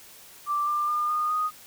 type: tone with pitch steps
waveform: sine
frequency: 1174.7 / 1191.1 / 1207.7 / 1224.6 / 1241.7 Hz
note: D6 / D6 / D6 / D#6 / D#6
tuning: 0 / +24 / +48 / -28 / -4 cents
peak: -23 dBFS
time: 0.46-1.51 s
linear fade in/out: 50 ms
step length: 210 ms
effects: white hiss -49 dBFS RMS until 1.66 s